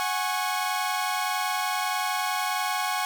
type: chord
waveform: sawtooth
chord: F# suspended second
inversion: none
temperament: equal with one note detuned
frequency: 740 / 830.6 / 1099.2 Hz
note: F#5 / G#5 / C#6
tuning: 0 / 0 / -15 cents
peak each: -26 dBFS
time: 0-3.05 s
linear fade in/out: 0 ms
effects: none